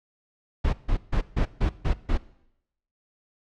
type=noise bursts; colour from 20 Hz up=brown; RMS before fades=-22 dBFS; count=7; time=0.64-2.177 s; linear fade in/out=10 ms; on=91 ms; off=150 ms; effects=noise-tail reverb RT60 0.8 s tail -19 dB re dry + low-pass 4000 Hz 12 dB/octave